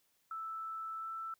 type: tone with pitch glide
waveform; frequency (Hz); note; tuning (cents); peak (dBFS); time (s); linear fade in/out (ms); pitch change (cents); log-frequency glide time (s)
sine; 1318.5 to 1326.9; E6 to E6; 0 to +11; -39; 0.31-1.34; 2; +11; 0.99-1.08
effects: white hiss -75 dBFS RMS until 1.39 s

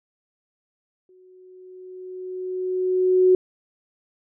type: tone with exponential growth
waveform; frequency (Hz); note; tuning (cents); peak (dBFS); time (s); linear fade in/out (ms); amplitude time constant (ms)
sine; 369.2; F#4; -4; -11; 1.09-3.35; 2; 490
effects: none

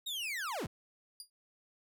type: linear sweep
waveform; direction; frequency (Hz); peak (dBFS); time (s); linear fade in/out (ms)
40% pulse; down; 3815 to 41.2; -35; 0.06-0.67; 10
type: tone with exponential decay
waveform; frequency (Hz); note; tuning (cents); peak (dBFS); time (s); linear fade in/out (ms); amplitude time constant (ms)
25% pulse; 4828; D8; +47; -36; 1.2-1.3; 1; 20
effects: none

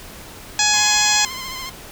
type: harmonic tone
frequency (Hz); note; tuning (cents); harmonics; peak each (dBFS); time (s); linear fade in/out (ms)
840; G#5; +19; 1 / 2 / 3 / 4 / 5 / 6 / 7 / 8 / 9; -23 / -23 / -23 / -23 / -23 / -23 / -23 / -23 / -23; 0.59-1.25; 2
type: tone with vibrato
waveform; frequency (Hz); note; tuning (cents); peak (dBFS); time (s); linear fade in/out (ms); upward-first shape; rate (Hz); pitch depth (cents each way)
10% pulse; 1044; C6; -4; -20; 0.73-1.7; 10; sine; 14; 38
effects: pink hiss -38 dBFS RMS until 1.91 s

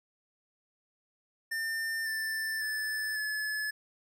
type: tone with pitch steps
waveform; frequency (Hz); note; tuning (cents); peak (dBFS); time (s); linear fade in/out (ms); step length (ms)
square; 1800 / 1772.1 / 1744.7 / 1717.7; A6 / A6 / A6 / A6; +39 / +12 / -15 / -42; -32; 1.51-3.71; 10; 550
effects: none

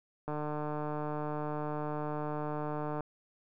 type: click train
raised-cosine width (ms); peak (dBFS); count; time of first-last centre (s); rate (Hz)
1; -23; 410; 0.28-3.007; 150
effects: none

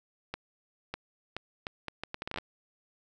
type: accelerating click train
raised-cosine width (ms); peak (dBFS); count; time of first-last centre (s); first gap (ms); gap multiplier
0.3; -19; 14; 0.34-2.385; 600; 0.71
effects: none

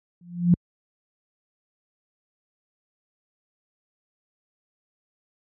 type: tone with exponential growth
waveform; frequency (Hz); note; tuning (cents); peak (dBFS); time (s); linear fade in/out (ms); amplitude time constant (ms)
sine; 174.61; F3; 0; -10; 0.21-0.54; 2; 71
effects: high-pass 60 Hz 12 dB/octave

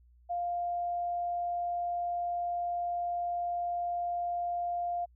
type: tone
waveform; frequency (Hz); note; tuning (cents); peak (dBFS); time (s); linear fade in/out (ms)
sine; 700; F5; +4; -30; 0.29-5.06; 20
effects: added 60 Hz sine -58 dBFS peak until 5.15 s

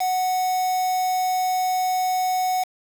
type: tone with quantisation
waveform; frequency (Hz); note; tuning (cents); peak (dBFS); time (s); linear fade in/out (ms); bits
triangle; 740; F#5; 0; -18; 0-2.64; 10; 5
effects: none

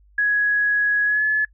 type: tone with pitch glide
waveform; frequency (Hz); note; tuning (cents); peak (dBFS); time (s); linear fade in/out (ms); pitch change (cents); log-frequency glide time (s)
sine; 1671 to 1716; G#6 to A6; +10 to -44; -16; 0.18-1.45; 5; +46; 1.05-1.24
effects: noise-tail reverb RT60 0.1 s tail -26 dB re dry + added 50 Hz sine -51 dBFS peak until 1.53 s

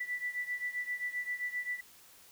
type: beating tone pair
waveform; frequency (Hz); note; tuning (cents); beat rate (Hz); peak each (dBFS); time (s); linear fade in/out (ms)
sine; 1970 / 1977.6; B6 / B6; -5 / +2; 7.6; -36 / -39; 0-1.81; 10
effects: white hiss -58 dBFS RMS until 2.31 s

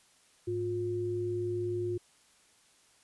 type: tone pair together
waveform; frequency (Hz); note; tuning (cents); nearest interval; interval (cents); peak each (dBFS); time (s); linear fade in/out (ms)
sine; 105.63 / 355.3; G#2 / F4; +30 / +30; octave + major sixth; 2100; -37 / -31; 0.47-1.98; 10
effects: white hiss -64 dBFS RMS until 3.03 s + resampled to 24000 Hz

